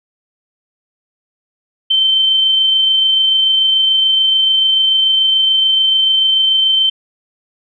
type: tone with amplitude modulation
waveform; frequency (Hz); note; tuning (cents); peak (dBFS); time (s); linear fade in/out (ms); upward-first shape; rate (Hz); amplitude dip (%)
sine; 3100; G7; -20; -8; 1.9-6.9; 10; sine; 26.9; 25
effects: none